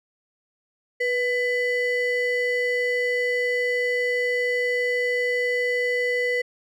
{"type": "ring-modulated tone", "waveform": "triangle", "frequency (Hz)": 1244.5, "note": "D#6", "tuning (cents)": 0, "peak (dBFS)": -16, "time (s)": [1, 6.42], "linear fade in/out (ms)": 10, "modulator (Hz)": 754, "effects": []}